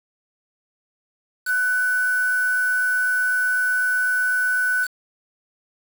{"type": "tone with quantisation", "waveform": "sine", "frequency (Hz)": 1496, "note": "F#6", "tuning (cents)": 19, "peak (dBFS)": -18, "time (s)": [1.45, 4.88], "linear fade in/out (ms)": 50, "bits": 5, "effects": []}